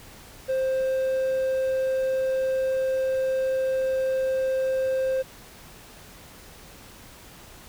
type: tone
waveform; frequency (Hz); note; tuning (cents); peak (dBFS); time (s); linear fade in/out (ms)
triangle; 525; C5; +6; -20; 0.48-5.23; 20
effects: pink hiss -47 dBFS RMS until 7.68 s